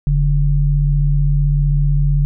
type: tone pair together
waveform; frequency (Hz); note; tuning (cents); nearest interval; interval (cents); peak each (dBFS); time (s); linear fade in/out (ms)
sine; 42.87 / 144.2; F1 / D3; -31 / -31; octave + major sixth; 2100; -14; 0.07-2.25; 0
effects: none